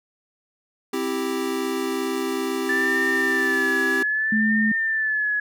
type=chord; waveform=square; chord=C major; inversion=none; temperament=equal; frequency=261.6 / 329.6 / 392 Hz; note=C4 / E4 / G4; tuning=0 / 0 / 0 cents; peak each=-29 / -30 / -27 dBFS; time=0.93-4.03 s; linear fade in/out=5 ms
type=tone with vibrato; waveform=sine; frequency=1751 Hz; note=A6; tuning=9 cents flat; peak=-20 dBFS; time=2.69-5.4 s; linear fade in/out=5 ms; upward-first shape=sine; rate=0.64 Hz; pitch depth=64 cents each way
type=tone; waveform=sine; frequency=216.8 Hz; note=A3; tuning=25 cents flat; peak=-19 dBFS; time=4.32-4.72 s; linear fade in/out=5 ms
effects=none